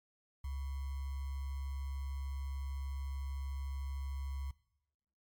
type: tone with sample-and-hold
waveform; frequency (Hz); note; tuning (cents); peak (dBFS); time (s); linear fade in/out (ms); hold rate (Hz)
sine; 68.3; C#2; -25; -37; 0.44-4.51; 5; 1050
effects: noise-tail reverb RT60 0.9 s tail -20 dB re dry + MP3 96 kbps